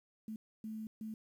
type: tone bursts at uneven times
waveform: sine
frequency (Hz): 218.6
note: A3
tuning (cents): -11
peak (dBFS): -40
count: 3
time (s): 0.28-0.36 / 0.64-0.87 / 1.01-1.14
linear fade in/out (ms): 2
effects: 11-bit